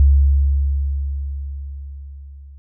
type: tone with level ramp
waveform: sine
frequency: 69.6 Hz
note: C#2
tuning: 8 cents sharp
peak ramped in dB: -7 to -37 dBFS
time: 0-2.58 s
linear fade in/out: 0 ms
effects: none

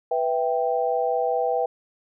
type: chord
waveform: sine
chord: E minor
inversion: second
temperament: equal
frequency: 493.9 / 659.3 / 784 Hz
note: B4 / E5 / G5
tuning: 0 / 0 / 0 cents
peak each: -24 / -26 / -25 dBFS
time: 0.11-1.66 s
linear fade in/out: 5 ms
effects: none

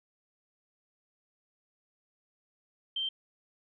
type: tone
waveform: sine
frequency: 3136 Hz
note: G7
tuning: in tune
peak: -30 dBFS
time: 2.96-3.09 s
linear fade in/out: 5 ms
effects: none

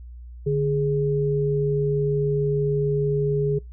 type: tone pair together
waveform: sine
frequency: 146.63 / 415.3 Hz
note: D3 / G#4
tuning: -2 / 0 cents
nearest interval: octave + tritone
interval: 1802 cents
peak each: -22 dBFS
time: 0.46-3.59 s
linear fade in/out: 10 ms
effects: noise-tail reverb RT60 0.2 s tail -25 dB re dry + added 60 Hz sine -37 dBFS peak until 3.72 s

